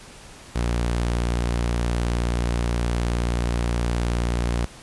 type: tone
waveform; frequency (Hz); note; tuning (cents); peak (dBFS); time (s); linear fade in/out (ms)
sawtooth; 59; A#1; +22; -17; 0.55-4.66; 10
effects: pink hiss -44 dBFS RMS until 4.82 s + resampled to 24000 Hz